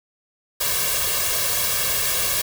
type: noise with comb filter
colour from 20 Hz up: white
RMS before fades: -22 dBFS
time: 0.6-2.42 s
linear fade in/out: 10 ms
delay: 1.8 ms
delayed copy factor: +0.9
effects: none